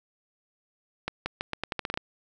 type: accelerating click train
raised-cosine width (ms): 0.3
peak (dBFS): -13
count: 11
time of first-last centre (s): 1.08-1.975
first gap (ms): 180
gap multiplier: 0.83
effects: none